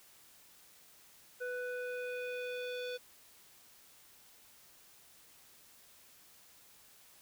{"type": "tone with low-pass filter sweep", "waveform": "square", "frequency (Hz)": 495.8, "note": "B4", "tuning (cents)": 7, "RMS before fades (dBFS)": -40, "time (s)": [1.4, 2.98], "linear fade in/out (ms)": 20, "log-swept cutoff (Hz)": [1500, 3900], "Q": 2.3, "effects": ["white hiss -61 dBFS RMS until 7.21 s"]}